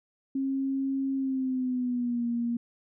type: tone with pitch glide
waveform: sine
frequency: 269.9 to 236.3 Hz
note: C#4 to A#3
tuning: -46 to +24 cents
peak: -26 dBFS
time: 0.35-2.57 s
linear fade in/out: 5 ms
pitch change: -230 cents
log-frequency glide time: 1.16-2.26 s
effects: none